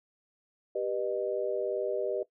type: chord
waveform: sine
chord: G augmented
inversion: none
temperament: just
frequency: 392 / 490 / 612.5 Hz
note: G4 / B4 / D#5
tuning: 0 / -14 / -27 cents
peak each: -33 dBFS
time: 0.75-2.23 s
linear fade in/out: 5 ms
effects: noise-tail reverb RT60 0.1 s tail -17 dB re dry